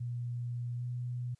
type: tone with pitch glide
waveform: sine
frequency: 120.8 to 122.77 Hz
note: B2 to B2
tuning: -38 to -10 cents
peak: -34 dBFS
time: 0-1.35 s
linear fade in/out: 10 ms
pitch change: +28 cents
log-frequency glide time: 0.76-0.83 s
effects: white hiss -75 dBFS RMS until 1.39 s + resampled to 22050 Hz